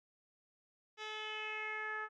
10% pulse tone with low-pass filter sweep, 430.5 Hz, A4, 38 cents flat, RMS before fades -42 dBFS, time 0.97-2.09 s, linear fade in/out 50 ms, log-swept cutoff 4200 to 1500 Hz, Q 4.1, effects none

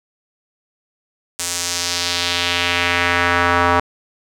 square tone with band-pass filter sweep, 87.31 Hz, F2, in tune, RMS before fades -18 dBFS, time 1.39-3.8 s, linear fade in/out 5 ms, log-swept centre 8000 to 1100 Hz, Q 1.6, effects none

